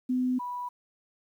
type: tone pair in turn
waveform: sine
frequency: 253 / 981.5 Hz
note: B3 / B5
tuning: +42 / -11 cents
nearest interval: octave + major seventh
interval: 2347 cents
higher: second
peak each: -24 / -32 dBFS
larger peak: first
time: 0.09-0.39 / 0.39-0.69 s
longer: neither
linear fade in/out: 10 ms
effects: 10-bit

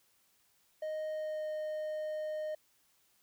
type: tone with pitch glide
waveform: triangle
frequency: 621 to 616 Hz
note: D#5 to D#5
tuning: -3 to -17 cents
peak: -33 dBFS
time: 0.82-2.55 s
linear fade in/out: 5 ms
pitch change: -14 cents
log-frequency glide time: 1.08-1.47 s
effects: white hiss -71 dBFS RMS until 3.22 s

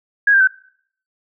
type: tone with pitch steps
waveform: sine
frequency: 1649 / 1586.4 / 1526.2 Hz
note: G#6 / G6 / G6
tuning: -13 / +20 / -47 cents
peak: -9 dBFS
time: 0.27-0.474 s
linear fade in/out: 5 ms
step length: 68 ms
effects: noise-tail reverb RT60 0.6 s tail -23 dB re dry

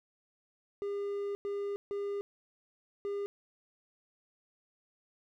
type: tone bursts at uneven times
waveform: triangle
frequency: 403.6 Hz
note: G#4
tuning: 49 cents flat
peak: -31 dBFS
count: 4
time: 0.82-1.35 / 1.45-1.76 / 1.91-2.21 / 3.05-3.26 s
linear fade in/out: 0 ms
effects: none

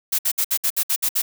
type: noise bursts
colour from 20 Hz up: blue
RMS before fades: -20 dBFS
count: 9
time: 0.12-1.22 s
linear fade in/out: 10 ms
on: 68 ms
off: 61 ms
effects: none

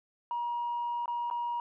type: tone with dropouts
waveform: sine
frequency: 953 Hz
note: A#5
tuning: 38 cents sharp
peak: -29 dBFS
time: 0.31-1.6 s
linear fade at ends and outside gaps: 1 ms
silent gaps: 1.058-1.079 / 1.301-1.311 s
effects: tanh soft clip ceiling -27 dBFS

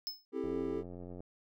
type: tone with exponential decay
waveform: square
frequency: 5210 Hz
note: E8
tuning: 21 cents flat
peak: -33 dBFS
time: 0.07-0.25 s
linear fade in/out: 0 ms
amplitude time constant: 39 ms
type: chord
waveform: triangle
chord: A minor seventh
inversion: first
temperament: just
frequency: 264 / 330 / 396 / 440 Hz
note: C4 / E4 / G4 / A4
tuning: +16 / +2 / +18 / 0 cents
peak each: -38 / -38 / -36 / -38 dBFS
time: 0.32-0.84 s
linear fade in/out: 50 ms
type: click train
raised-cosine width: 2 ms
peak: -34 dBFS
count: 69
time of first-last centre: 0.44-1.205 s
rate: 88.9 Hz
effects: none

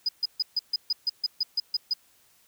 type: tone bursts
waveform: triangle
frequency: 4980 Hz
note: D#8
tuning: 1 cent sharp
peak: -19 dBFS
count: 12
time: 0.06-1.936 s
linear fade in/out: 5 ms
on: 28 ms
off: 140 ms
effects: tanh soft clip ceiling -20 dBFS + white hiss -62 dBFS RMS until 2.47 s

